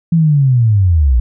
sine linear sweep, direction down, 170 to 56.2 Hz, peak -7 dBFS, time 0.12-1.2 s, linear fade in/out 5 ms, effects none

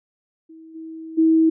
sine tone with level steps, 322.2 Hz, E4, 39 cents flat, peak -40 / -32 / -12 dBFS, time 0.49-1.5 s, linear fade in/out 10 ms, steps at 0.74 / 1.17 s, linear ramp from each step 20 ms, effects none

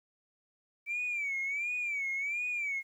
sine tone with vibrato, 2307 Hz, D7, 31 cents flat, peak -30 dBFS, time 0.86-2.83 s, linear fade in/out 50 ms, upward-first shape sine, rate 1.4 Hz, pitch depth 120 cents each way, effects tanh soft clip ceiling -28 dBFS + 11-bit

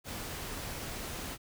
pink noise, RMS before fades -40 dBFS, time 0.04-1.38 s, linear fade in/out 50 ms, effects none

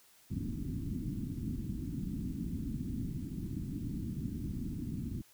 white low-pass noise, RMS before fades -38 dBFS, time 0.3-5.22 s, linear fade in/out 10 ms, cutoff 290 Hz, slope 48 dB/octave, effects white hiss -63 dBFS RMS until 5.33 s

